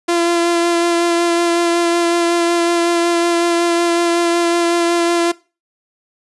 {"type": "tone with vibrato", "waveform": "sawtooth", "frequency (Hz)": 342, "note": "F4", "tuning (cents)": -36, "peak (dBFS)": -9, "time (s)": [0.08, 5.32], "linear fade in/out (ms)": 10, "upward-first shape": "sine", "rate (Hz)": 5.4, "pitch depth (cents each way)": 14, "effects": ["noise-tail reverb RT60 0.3 s tail -20 dB re dry", "resampled to 24000 Hz"]}